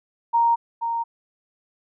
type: tone pair in turn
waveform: sine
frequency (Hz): 932.3 / 927.5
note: A#5 / A#5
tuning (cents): 0 / -9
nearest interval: unison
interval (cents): 9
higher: first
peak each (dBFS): -15 / -22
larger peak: first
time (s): 0.33-0.56 / 0.81-1.04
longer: neither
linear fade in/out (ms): 20
effects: none